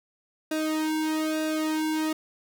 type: tone with flanger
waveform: sawtooth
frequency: 312.3 Hz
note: D#4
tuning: 7 cents sharp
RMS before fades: -27 dBFS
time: 0.51-2.13 s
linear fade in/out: 5 ms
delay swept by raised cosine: 0.94 to 1.61 ms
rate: 1.1 Hz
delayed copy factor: -1
effects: none